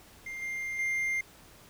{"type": "tone with level steps", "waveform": "triangle", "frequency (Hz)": 2100, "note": "C7", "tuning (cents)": 6, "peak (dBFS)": [-35, -31, -26], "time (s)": [0.26, 1.21], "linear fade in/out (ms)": 5, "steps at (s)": [0.42, 0.79], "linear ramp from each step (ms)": 2, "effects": ["pink hiss -55 dBFS RMS until 1.69 s"]}